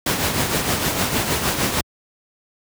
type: noise with tremolo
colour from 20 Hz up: pink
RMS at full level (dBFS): -18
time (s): 0.06-1.81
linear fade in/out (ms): 5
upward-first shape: triangle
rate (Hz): 6.5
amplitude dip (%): 55
effects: high-pass 80 Hz 12 dB/octave